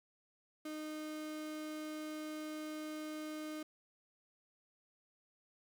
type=tone; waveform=35% pulse; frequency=307.8 Hz; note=D#4; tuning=19 cents flat; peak=-40 dBFS; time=0.65-3.63 s; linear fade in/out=5 ms; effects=none